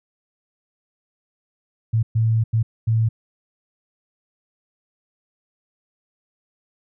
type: tone bursts at uneven times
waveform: sine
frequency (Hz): 112.5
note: A2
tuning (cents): +39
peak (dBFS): -15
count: 4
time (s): 1.93-2.03 / 2.15-2.44 / 2.53-2.63 / 2.87-3.09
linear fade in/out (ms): 10
effects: none